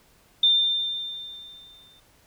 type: tone with exponential decay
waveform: sine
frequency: 3594 Hz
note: A7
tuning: 36 cents sharp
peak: -14 dBFS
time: 0.43-2 s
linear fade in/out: 5 ms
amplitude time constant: 340 ms
effects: pink hiss -59 dBFS RMS until 2.26 s